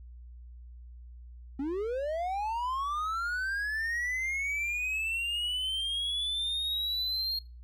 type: linear sweep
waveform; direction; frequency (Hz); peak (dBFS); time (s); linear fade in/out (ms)
triangle; up; 261.6 to 4248; -28; 1.59-7.39; 5
effects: noise-tail reverb RT60 0.3 s tail -23 dB re dry + added 60 Hz sine -45 dBFS peak until 7.63 s